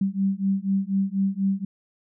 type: beating tone pair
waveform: sine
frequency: 192.8 / 196.9 Hz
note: G3 / G3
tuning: -28 / +8 cents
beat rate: 4.1 Hz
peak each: -24 dBFS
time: 0.01-1.65 s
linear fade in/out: 5 ms
effects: none